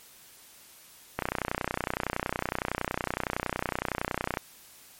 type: click train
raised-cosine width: 0.5 ms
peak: -12 dBFS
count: 99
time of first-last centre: 1.19-4.372 s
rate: 30.8 Hz
effects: white hiss -53 dBFS RMS until 4.99 s + MP3 64 kbps